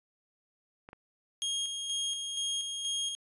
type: clicks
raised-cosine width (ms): 0.5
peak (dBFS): -32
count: 2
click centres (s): 0.889 / 0.931
type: tone with tremolo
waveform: sawtooth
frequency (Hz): 3253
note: G#7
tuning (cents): -37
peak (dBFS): -27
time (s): 1.42-3.15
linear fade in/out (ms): 0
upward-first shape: square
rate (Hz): 2.1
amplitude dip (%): 40
effects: resampled to 24000 Hz